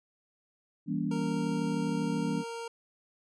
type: chord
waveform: sine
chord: E diminished seventh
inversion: none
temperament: just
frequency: 164.81 / 197.78 / 237.3 / 284.8 Hz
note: E3 / G3 / Bb3 / Db4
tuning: 0 / +16 / +31 / +47 cents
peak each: -34 dBFS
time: 0.86-2.44 s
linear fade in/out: 50 ms
type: tone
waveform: 25% pulse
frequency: 463.2 Hz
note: A#4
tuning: 11 cents flat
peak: -33 dBFS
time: 1.11-2.68 s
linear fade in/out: 5 ms
effects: resampled to 22050 Hz